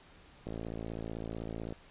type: click train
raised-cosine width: 2 ms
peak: -26 dBFS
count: 71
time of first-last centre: 0.47-1.724 s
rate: 55.8 Hz
effects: pink hiss -58 dBFS RMS until 1.9 s + resampled to 8000 Hz